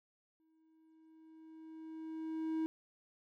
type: tone with exponential growth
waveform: triangle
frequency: 319.2 Hz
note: D#4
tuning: 44 cents sharp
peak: -30 dBFS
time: 0.4-2.66 s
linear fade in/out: 0 ms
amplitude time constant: 490 ms
effects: none